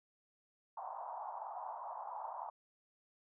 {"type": "band-pass noise", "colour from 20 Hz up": "white", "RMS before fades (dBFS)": -45, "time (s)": [0.77, 2.5], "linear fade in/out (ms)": 5, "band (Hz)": [700, 1000], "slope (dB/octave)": 48, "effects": []}